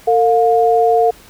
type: tone pair together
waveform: sine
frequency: 453.3 / 709.5 Hz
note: A#4 / F5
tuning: -48 / +27 cents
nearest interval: minor sixth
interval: 775 cents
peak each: -12 dBFS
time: 0.07-1.11 s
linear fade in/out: 10 ms
effects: pink hiss -43 dBFS RMS until 1.29 s